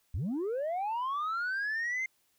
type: linear sweep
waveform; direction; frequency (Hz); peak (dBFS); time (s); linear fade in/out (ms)
sine; up; 61.74 to 2108; -28; 0.14-2.06; 5
effects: tanh soft clip ceiling -29 dBFS + white hiss -72 dBFS RMS until 2.38 s